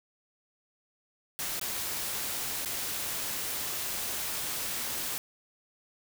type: noise with dropouts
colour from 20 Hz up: white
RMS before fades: -34 dBFS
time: 1.39-5.18 s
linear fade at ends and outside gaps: 0 ms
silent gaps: 1.596-1.613 / 2.649-2.658 s
effects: none